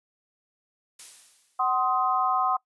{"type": "noise with exponential decay", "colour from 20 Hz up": "blue", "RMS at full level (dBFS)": -39, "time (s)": [0.99, 1.87], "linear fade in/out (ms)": 5, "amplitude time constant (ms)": 190}
{"type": "chord", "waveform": "sine", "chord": "C diminished", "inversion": "second", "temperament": "just", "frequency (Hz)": [753.5, 1046.5, 1255.8], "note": ["Gb5", "C6", "Eb6"], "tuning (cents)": [31, 0, 16], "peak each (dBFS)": -26, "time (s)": [1.59, 2.57], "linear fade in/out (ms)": 10}
{"effects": ["noise-tail reverb RT60 0.1 s tail -22 dB re dry", "resampled to 24000 Hz"]}